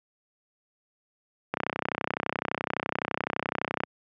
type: click train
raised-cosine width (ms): 0.5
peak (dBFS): -11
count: 74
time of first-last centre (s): 1.54-3.836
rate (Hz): 31.8
effects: high-pass 150 Hz 12 dB/octave